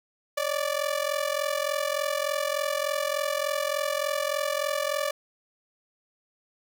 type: ring-modulated tone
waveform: sawtooth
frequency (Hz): 583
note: D5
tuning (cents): -13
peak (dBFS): -19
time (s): 0.37-5.11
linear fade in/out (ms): 5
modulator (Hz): 21.7
effects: none